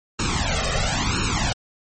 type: noise with flanger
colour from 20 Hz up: pink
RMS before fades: -22 dBFS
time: 0.19-1.53 s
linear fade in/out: 5 ms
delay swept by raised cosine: 0.73 to 1.61 ms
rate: 0.99 Hz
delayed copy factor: +0.95
effects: MP3 32 kbps